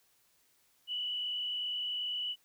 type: tone with frequency modulation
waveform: sine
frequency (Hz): 2960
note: F#7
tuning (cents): 0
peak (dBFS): -33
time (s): 0.87-2.36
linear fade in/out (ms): 50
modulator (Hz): 42.6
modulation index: 1.4
effects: white hiss -70 dBFS RMS until 2.44 s